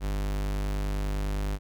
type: tone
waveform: 45% pulse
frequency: 49.85 Hz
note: G1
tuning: 30 cents sharp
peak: -27 dBFS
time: 0-1.59 s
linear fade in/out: 50 ms
effects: none